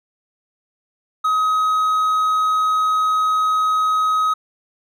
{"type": "tone", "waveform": "triangle", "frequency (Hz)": 1266, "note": "D#6", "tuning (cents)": 30, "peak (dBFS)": -13, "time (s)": [1.24, 4.34], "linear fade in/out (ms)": 10, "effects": []}